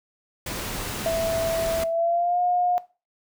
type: noise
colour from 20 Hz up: pink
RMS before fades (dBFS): -31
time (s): 0.46-1.84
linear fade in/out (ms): 5
type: tone with pitch glide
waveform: sine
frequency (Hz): 659.3 to 714.8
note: E5 to F5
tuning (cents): 0 to +40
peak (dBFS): -20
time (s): 1.06-2.78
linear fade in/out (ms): 0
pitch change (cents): +140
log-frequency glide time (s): 1.88-2.4
effects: noise-tail reverb RT60 0.3 s tail -17 dB re dry